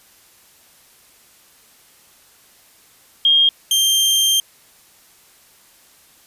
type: tone pair in turn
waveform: sine / sawtooth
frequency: 3228 / 3169 Hz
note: G#7 / G7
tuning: -50 / +18 cents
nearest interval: unison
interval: 32 cents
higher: first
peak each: -10 dBFS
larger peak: neither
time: 3.25-3.49 / 3.71-4.4 s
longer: second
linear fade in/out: 2 ms
effects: white hiss -51 dBFS RMS until 6.26 s + resampled to 32000 Hz